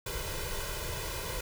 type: noise with comb filter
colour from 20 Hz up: pink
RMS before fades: -36 dBFS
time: 0.06-1.41 s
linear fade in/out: 5 ms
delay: 2 ms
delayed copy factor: +1
effects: none